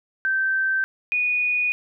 sine tone pair in turn, 1554 / 2467 Hz, G6 / D#7, -16 / -15 cents, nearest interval minor sixth, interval 801 cents, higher second, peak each -19 dBFS, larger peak neither, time 0.25-0.84 / 1.12-1.72 s, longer second, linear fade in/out 0 ms, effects none

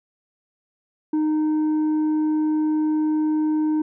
sine tone with tanh clipping, 308.3 Hz, D#4, 16 cents flat, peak -19 dBFS, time 1.13-3.82 s, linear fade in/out 5 ms, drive 4 dB, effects none

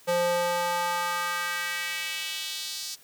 square tone with high-pass filter sweep, 174.61 Hz, F3, in tune, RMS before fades -29 dBFS, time 0.07-2.96 s, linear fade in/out 20 ms, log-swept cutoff 450 to 5100 Hz, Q 2, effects white hiss -55 dBFS RMS until 3.03 s + high-pass 100 Hz 12 dB/octave

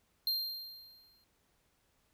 square tone with exponential decay, 4186 Hz, C8, in tune, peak -29 dBFS, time 0.27-1.24 s, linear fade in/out 1 ms, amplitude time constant 210 ms, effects pink hiss -74 dBFS RMS until 2.13 s

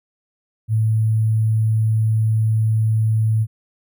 sine tone with sample-and-hold, 110 Hz, A2, in tune, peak -14 dBFS, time 0.68-3.47 s, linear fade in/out 50 ms, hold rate 11025 Hz, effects none

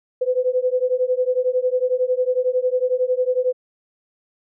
sine beating tone pair, 500 / 511 Hz, B4 / C5, +21 / -41 cents, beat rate 11 Hz, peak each -20 dBFS, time 0.21-3.53 s, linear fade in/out 10 ms, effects none

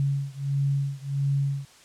sine beating tone pair, 138.7 / 140.2 Hz, C#3 / C#3, +1 / +20 cents, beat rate 1.5 Hz, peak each -26 / -27 dBFS, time 0-1.65 s, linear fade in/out 0 ms, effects white hiss -53 dBFS RMS until 1.84 s + low-pass 8000 Hz 12 dB/octave

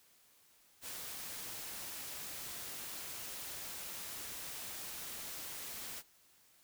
white noise, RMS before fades -45 dBFS, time 0.81-6.03 s, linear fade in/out 50 ms, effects white hiss -67 dBFS RMS until 6.63 s

